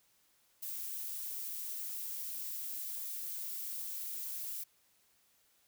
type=noise; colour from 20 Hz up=violet; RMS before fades=-41 dBFS; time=0.62-4.64 s; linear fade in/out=10 ms; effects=white hiss -71 dBFS RMS until 5.67 s